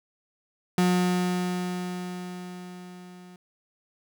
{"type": "tone with level ramp", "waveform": "35% pulse", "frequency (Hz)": 180, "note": "F#3", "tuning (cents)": -47, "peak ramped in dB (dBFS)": [-17, -44], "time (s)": [0.78, 3.36], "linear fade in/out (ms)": 2, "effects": []}